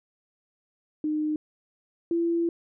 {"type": "tone pair in turn", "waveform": "sine", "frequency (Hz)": [305.4, 337.6], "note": ["D#4", "E4"], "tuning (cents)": [-32, 41], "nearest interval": "major second", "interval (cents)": 173, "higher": "second", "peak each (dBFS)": [-24, -22], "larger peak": "second", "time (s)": [[1.04, 1.36], [2.11, 2.49]], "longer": "second", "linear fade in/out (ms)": 2, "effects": []}